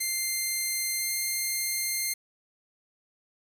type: tone with pitch glide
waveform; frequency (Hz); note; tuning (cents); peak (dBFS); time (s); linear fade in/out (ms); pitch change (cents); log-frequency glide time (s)
5% pulse; 2093 to 2106; C7 to C7; 0 to +11; -17; 0-2.14; 10; +11; 0.96-1.14
effects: resampled to 32000 Hz + 9-bit